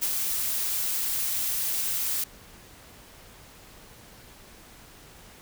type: noise with ADSR envelope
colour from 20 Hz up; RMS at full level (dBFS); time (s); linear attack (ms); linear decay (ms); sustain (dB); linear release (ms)
blue; -25; 0.01-2.24; 24; 46; -3; 4
effects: pink hiss -50 dBFS RMS until 5.41 s